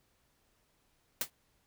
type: noise with exponential decay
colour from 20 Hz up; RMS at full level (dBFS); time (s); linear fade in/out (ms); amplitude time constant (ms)
white; -28; 1.21-1.3; 1; 18
effects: pink hiss -73 dBFS RMS until 1.66 s